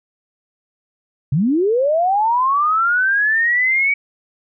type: linear sweep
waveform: sine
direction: up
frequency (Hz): 123.1 to 2265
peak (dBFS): -13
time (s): 1.32-3.94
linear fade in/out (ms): 5
effects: none